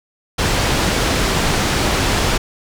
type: low-pass noise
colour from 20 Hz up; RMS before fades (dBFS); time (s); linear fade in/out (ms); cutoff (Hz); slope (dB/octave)
pink; -17; 0.38-2.38; 10; 7000; 12
effects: none